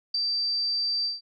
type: tone with ADSR envelope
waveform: sine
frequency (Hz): 4670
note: D8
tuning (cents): -11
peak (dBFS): -21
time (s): 0.14-1.21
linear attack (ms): 7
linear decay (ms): 8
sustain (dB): -3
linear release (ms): 160
effects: none